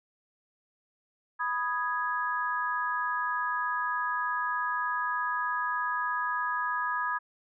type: chord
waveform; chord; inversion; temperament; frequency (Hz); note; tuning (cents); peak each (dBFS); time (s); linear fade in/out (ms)
sine; G# minor; first; equal; 987.8 / 1244.5 / 1661.2; B5 / D#6 / G#6; 0 / 0 / 0; -32; 1.39-7.19; 20
effects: none